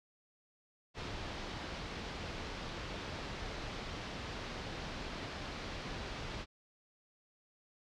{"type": "low-pass noise", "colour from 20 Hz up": "pink", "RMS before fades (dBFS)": -43, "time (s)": [0.94, 6.46], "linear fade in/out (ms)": 50, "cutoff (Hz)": 5000, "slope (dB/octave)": 24, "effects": []}